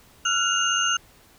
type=tone cluster; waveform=sine; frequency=1367 / 1463 / 2832 / 6310 Hz; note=F6 / F#6 / F7 / G8; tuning=-37 / -20 / +23 / +10 cents; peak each=-25 / -27 / -24 / -27 dBFS; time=0.25-0.97 s; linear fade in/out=5 ms; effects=pink hiss -54 dBFS RMS until 1.38 s